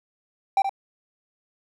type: tone with echo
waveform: triangle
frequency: 783 Hz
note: G5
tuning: 2 cents flat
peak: -14 dBFS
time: 0.57-0.62 s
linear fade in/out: 2 ms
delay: 74 ms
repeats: 1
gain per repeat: -7 dB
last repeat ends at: 0.694 s
effects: none